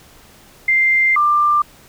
sine tone pair in turn, 2093 / 1188 Hz, C7 / D6, 0 / +20 cents, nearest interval minor seventh, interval 980 cents, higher first, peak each -11 dBFS, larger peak neither, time 0.68-1.16 / 1.16-1.62 s, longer first, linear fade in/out 5 ms, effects pink hiss -46 dBFS RMS until 1.88 s

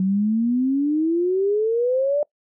sine exponential sweep, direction up, 185.2 to 596 Hz, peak -17 dBFS, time 0-2.23 s, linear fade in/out 2 ms, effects noise-tail reverb RT60 0.1 s tail -24 dB re dry

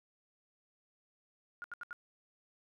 sine tone bursts, 1424 Hz, F6, 33 cents sharp, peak -40 dBFS, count 4, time 1.62-1.929 s, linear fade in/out 0 ms, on 21 ms, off 75 ms, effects none

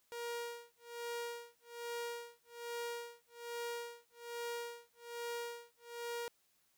sawtooth tone with tremolo, 472.9 Hz, A#4, 25 cents sharp, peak -35 dBFS, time 0.12-6.28 s, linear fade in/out 0 ms, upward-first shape sine, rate 1.2 Hz, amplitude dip 100%, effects white hiss -75 dBFS RMS until 6.77 s

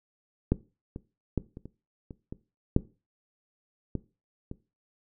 clicks, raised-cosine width 3 ms, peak -9 / -24 / -13 / -28 / -29 / -28 / -24 / -7 / -17 / -24 dBFS, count 10, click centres 0.52 / 0.961 / 1.377 / 1.571 / 1.656 / 2.108 / 2.325 / 2.764 / 3.953 / 4.514 s, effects noise-tail reverb RT60 0.3 s tail -18 dB re dry

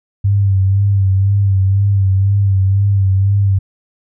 sine tone with vibrato, 98 Hz, G2, in tune, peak -9 dBFS, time 0.24-3.59 s, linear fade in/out 10 ms, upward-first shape sine, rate 2 Hz, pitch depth 46 cents each way, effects none

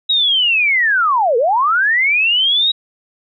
sine linear two-way sweep, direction down then up, 3853 to 440 to 3853 Hz, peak -11 dBFS, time 0.09-2.72 s, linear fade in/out 10 ms, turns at 1.37 s, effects none

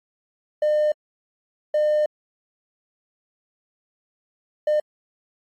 triangle tone bursts at uneven times, 604 Hz, D5, 48 cents sharp, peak -14 dBFS, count 3, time 0.62-0.92 / 1.74-2.06 / 4.67-4.8 s, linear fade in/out 5 ms, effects tanh soft clip ceiling -12 dBFS + AAC 64 kbps

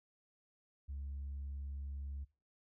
sine tone, 69.7 Hz, C#2, 10 cents sharp, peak -39 dBFS, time 0.88-2.25 s, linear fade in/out 20 ms, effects noise-tail reverb RT60 0.4 s tail -24 dB re dry + tanh soft clip ceiling -38 dBFS

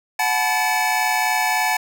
square tone cluster, 738 / 862 / 985 / 1736 / 2277 Hz, F#5 / A5 / B5 / A6 / C#7, -5 / -36 / -5 / -24 / +46 cents, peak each -24 / -23 / -30 / -25 / -26 dBFS, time 0.19-1.77 s, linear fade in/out 5 ms, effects none

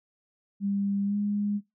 sine tone with pitch glide, 199.7 to 205.3 Hz, G3 to G#3, +32 to -20 cents, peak -25 dBFS, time 0.6-1.61 s, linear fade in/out 50 ms, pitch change +48 cents, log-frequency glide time 1.05-1.16 s, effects noise-tail reverb RT60 0.2 s tail -20 dB re dry

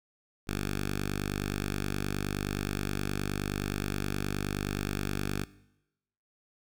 5% pulse tone with notch filter, 49.54 Hz, G1, 19 cents sharp, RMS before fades -33 dBFS, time 0.47-5.45 s, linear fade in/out 20 ms, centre 570 Hz, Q 1, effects noise-tail reverb RT60 0.9 s tail -20 dB re dry

